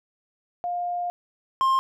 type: tone pair in turn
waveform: sine / triangle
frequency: 706 / 1060.4 Hz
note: F5 / C6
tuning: +19 / +23 cents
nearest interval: perfect fifth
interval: 704 cents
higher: second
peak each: -25 / -16 dBFS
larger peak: second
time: 0.64-1.1 / 1.61-1.79 s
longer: first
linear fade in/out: 0 ms
effects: none